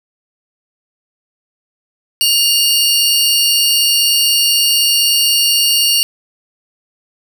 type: tone pair together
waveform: sawtooth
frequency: 2825 / 4484 Hz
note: F7 / C#8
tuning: +19 / +19 cents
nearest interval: minor sixth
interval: 800 cents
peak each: -10 dBFS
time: 2.21-6.03 s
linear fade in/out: 0 ms
effects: none